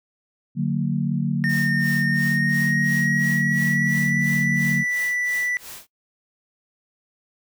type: chord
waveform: sine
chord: D augmented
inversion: none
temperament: just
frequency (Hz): 146.83 / 183.54 / 229.4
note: D3 / F#3 / A#3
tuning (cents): 0 / -14 / -28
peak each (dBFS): -23 / -24 / -25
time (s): 0.55-4.85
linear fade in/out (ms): 50
type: tone with pitch glide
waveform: triangle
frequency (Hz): 1828 to 1970.6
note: A#6 to B6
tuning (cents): -34 to -4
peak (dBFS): -20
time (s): 1.44-5.57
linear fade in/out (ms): 0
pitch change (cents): +130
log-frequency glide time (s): 2.03-4.21
type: noise with tremolo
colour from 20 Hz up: white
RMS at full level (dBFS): -37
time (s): 1.49-5.87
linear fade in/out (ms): 5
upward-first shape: sine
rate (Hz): 2.9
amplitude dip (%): 100
effects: noise-tail reverb RT60 0.1 s tail -19 dB re dry